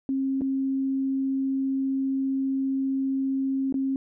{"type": "tone with dropouts", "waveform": "sine", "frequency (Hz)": 268.5, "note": "C4", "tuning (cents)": 45, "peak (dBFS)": -23, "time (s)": [0.09, 3.96], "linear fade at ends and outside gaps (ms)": 1, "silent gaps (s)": [[0.41, 0.417], [3.725, 3.742]], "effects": []}